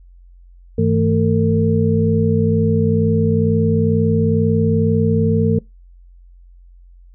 sine tone cluster, 99.5 / 161.6 / 221.8 / 453.4 Hz, G2 / E3 / A3 / A#4, +26 / -34 / +14 / -48 cents, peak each -18 dBFS, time 0.78-5.59 s, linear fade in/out 5 ms, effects noise-tail reverb RT60 0.2 s tail -24 dB re dry + added 44 Hz sine -41 dBFS peak until 7.14 s

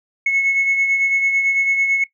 sine beating tone pair, 2191 / 2200 Hz, C#7 / C#7, -21 / -14 cents, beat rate 9 Hz, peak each -14 / -23 dBFS, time 0.26-2.04 s, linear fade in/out 5 ms, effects noise-tail reverb RT60 0.1 s tail -18 dB re dry + tanh soft clip ceiling -10 dBFS

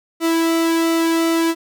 sawtooth tone with flanger, 329.7 Hz, E4, in tune, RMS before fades -17 dBFS, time 0.2-1.55 s, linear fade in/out 50 ms, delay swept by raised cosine 1.2 to 1.85 ms, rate 1.4 Hz, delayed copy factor -0.6, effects none

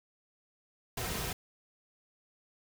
pink noise with comb filter, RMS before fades -36 dBFS, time 0.97-1.33 s, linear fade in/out 5 ms, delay 3.5 ms, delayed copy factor -0.5, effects none

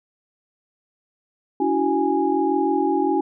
sine tone cluster, 286.9 / 332.5 / 373.9 / 828 Hz, D4 / E4 / F#4 / G#5, -40 / +15 / +18 / -5 cents, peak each -23 dBFS, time 1.6-3.21 s, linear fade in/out 5 ms, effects none

